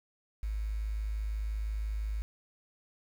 sine tone with quantisation, 52.9 Hz, G#1, 33 cents sharp, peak -31 dBFS, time 0.43-2.22 s, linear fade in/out 0 ms, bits 9, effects none

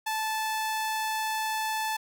sawtooth tone, 874 Hz, A5, 12 cents flat, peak -24 dBFS, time 0.06-1.97 s, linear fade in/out 10 ms, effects none

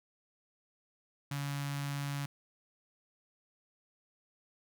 sawtooth tone with notch filter, 141.7 Hz, C#3, 38 cents sharp, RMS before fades -37 dBFS, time 1.31-2.26 s, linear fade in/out 5 ms, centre 440 Hz, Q 0.55, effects none

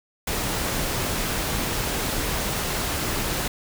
pink noise, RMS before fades -26 dBFS, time 0.27-3.48 s, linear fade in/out 5 ms, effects none

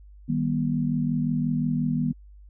sine chord, Eb augmented, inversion none, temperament equal with one note detuned, 155.56 / 196 / 241.4 Hz, Eb3 / G3 / B3, 0 / 0 / -39 cents, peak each -26 / -30 / -25 dBFS, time 0.28-2.13 s, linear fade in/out 20 ms, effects added 50 Hz sine -45 dBFS peak until 2.49 s

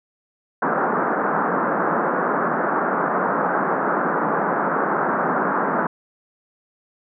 white band-pass noise, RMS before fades -21 dBFS, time 0.62-5.87 s, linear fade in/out 5 ms, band 160 to 1500 Hz, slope 48 dB/octave, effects none

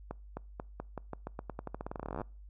accelerating click train, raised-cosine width 1 ms, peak -24 dBFS, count 29, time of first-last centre 0.11-2.216 s, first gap 260 ms, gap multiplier 0.88, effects noise-tail reverb RT60 0.4 s tail -26 dB re dry + added 50 Hz sine -48 dBFS peak until 2.49 s

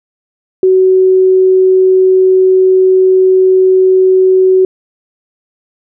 sine tone, 374.8 Hz, F#4, 22 cents sharp, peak -4 dBFS, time 0.63-4.65 s, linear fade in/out 2 ms, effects none

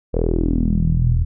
sawtooth tone with low-pass filter sweep, 41 Hz, E1, 9 cents flat, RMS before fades -17 dBFS, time 0.13-1.25 s, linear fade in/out 20 ms, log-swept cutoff 500 to 94 Hz, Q 5.2, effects none

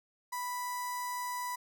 sawtooth tone with notch filter, 987.8 Hz, B5, in tune, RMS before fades -37 dBFS, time 0.32-1.56 s, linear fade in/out 10 ms, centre 3100 Hz, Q 0.96, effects none

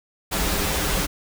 pink noise with comb filter, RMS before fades -23 dBFS, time 0.31-1.07 s, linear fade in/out 20 ms, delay 8.4 ms, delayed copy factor -0.85, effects none

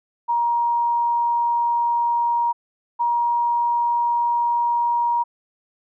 sine tone pair in turn, 945 / 948.4 Hz, A#5 / A#5, +23 / +30 cents, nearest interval unison, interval 7 cents, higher second, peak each -17 dBFS, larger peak neither, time 0.28-2.53 / 2.99-5.24 s, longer neither, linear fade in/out 20 ms, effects none

